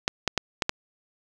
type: clicks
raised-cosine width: 0.2 ms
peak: -5 dBFS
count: 5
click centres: 0.079 / 0.277 / 0.377 / 0.622 / 0.694 s
effects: none